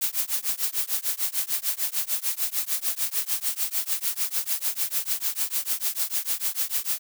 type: noise with tremolo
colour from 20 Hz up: blue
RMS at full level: -23 dBFS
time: 0.01-6.99 s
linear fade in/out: 10 ms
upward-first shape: triangle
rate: 6.7 Hz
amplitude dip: 100%
effects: none